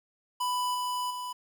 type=tone with level steps; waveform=square; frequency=993 Hz; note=B5; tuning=9 cents sharp; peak=-28 / -30 / -35 dBFS; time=0.4-1.33 s; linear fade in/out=10 ms; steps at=0.74 / 1.1 s; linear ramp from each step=10 ms; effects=10-bit